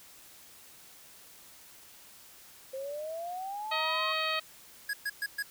sine exponential sweep, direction up, 523.3 to 1100 Hz, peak -35 dBFS, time 2.73-4.13 s, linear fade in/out 10 ms
harmonic tone, 632 Hz, D#5, 27 cents sharp, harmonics 1 / 2 / 3 / 4 / 5 / 6 / 7, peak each -37 / -34 / -37 / -35 / -38 / -38 / -39 dBFS, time 3.71-4.4 s, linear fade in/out 10 ms
square tone bursts, 1661.2 Hz, G#6, in tune, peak -31 dBFS, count 4, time 4.89-5.426 s, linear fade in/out 5 ms, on 44 ms, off 120 ms
effects white hiss -54 dBFS RMS until 5.5 s

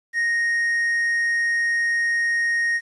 triangle tone, 1864.7 Hz, A#6, in tune, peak -17 dBFS, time 0.13-2.81 s, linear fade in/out 50 ms, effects resampled to 24000 Hz + 9-bit

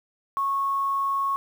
sine tone with quantisation, 1100 Hz, C#6, 14 cents flat, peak -22 dBFS, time 0.37-1.36 s, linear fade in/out 0 ms, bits 8, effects none

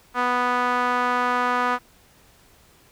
sawtooth tone with band-pass filter, 246.9 Hz, B3, in tune, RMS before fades -22 dBFS, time 0.14-1.79 s, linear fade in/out 50 ms, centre 1200 Hz, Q 2.3, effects pink hiss -55 dBFS RMS until 2.91 s

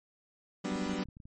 35% pulse chord, G major seventh, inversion third, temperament equal, 185 / 196 / 246.9 / 293.7 Hz, F#3 / G3 / B3 / D4, 0 / 0 / 0 / 0 cents, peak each -36 dBFS, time 0.64-1.04 s, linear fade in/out 10 ms
clicks, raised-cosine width 5 ms, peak -38 dBFS, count 12, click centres 0.721 / 0.759 / 0.822 / 0.865 / 0.896 / 0.934 / 0.99 / 1.056 / 1.087 / 1.169 / 1.202 / 1.255 s
effects MP3 32 kbps

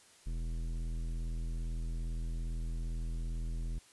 sine tone with tanh clipping, 41.2 Hz, E1, in tune, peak -36 dBFS, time 0.26-3.79 s, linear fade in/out 10 ms, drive 14 dB, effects white hiss -61 dBFS RMS until 3.92 s + resampled to 24000 Hz

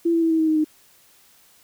sine tone with pitch steps, 337.2 / 332.2 / 327.2 / 322.3 / 317.5 / 312.8 / 308.1 Hz, E4 / E4 / E4 / E4 / D#4 / D#4 / D#4, +39 / +13 / -13 / -39 / +35 / +9 / -17 cents, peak -16 dBFS, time 0.05-0.645 s, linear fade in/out 10 ms, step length 85 ms, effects white hiss -55 dBFS RMS until 1.63 s

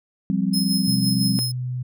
sine chord, F suspended second, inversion none, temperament just, 174.61 / 196.44 / 261.9 Hz, F3 / G3 / C4, 0 / +4 / +2 cents, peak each -24 / -21 / -26 dBFS, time 0.3-1.39 s, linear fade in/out 0 ms
sawtooth tone with tremolo, 5150 Hz, E8, 41 cents flat, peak -19 dBFS, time 0.53-1.52 s, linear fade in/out 10 ms, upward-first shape sine, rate 5.9 Hz, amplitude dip 55%
sine tone with pitch glide, 126.6 to 125.65 Hz, B2 to B2, +43 to +30 cents, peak -24 dBFS, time 0.87-1.83 s, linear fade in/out 10 ms, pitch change -13 cents, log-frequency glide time 1.27-1.38 s
effects none

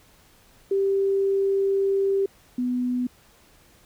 sine tone pair in turn, 392 / 248.4 Hz, G4 / B3, 0 / +10 cents, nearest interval minor sixth, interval 790 cents, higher first, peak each -19 / -22 dBFS, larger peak first, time 0.71-2.26 / 2.58-3.07 s, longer first, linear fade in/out 5 ms, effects pink hiss -56 dBFS RMS until 3.85 s

